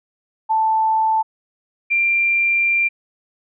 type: tone pair in turn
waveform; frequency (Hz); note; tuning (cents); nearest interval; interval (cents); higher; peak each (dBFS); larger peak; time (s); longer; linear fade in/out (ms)
sine; 881 / 2375; A5 / D7; +2 / +19; octave + perfect fourth; 1717; second; -14; neither; 0.49-1.23 / 1.9-2.89; second; 20
effects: none